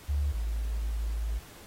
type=tone pair in turn; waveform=sine; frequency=71.8 / 54.57 Hz; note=D2 / A1; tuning=-39 / -14 cents; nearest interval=perfect fourth; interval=475 cents; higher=first; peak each=-25 / -28 dBFS; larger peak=first; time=0.08-0.33 / 0.33-1.4 s; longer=second; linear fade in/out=20 ms; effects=pink hiss -51 dBFS RMS until 1.66 s + AAC 48 kbps